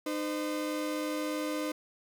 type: tone pair together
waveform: 35% pulse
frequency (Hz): 305 / 512.9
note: D#4 / C5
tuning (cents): -34 / -35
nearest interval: major sixth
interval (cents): 899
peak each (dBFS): -31 / -35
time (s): 0.06-1.72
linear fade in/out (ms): 5
effects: none